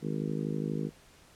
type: harmonic tone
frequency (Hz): 52.3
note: G#1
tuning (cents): +13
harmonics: 3 / 4 / 5 / 6 / 7 / 8 / 9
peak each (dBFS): -34 / -36 / -38 / -40 / -41 / -42 / -43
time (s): 0.01-0.91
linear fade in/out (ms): 50
effects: pink hiss -58 dBFS RMS until 1.35 s + low-pass 11000 Hz 12 dB/octave